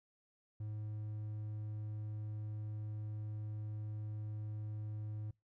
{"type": "tone", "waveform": "triangle", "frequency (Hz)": 106.6, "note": "G#2", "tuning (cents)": 46, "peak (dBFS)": -38, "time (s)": [0.6, 5.31], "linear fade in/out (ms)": 5, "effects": ["noise-tail reverb RT60 0.2 s tail -24 dB re dry"]}